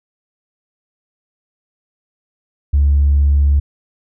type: tone with tanh clipping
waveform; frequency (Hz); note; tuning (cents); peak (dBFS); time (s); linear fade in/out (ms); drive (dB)
triangle; 71.2; C#2; +47; -9; 2.73-3.6; 10; 5
effects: none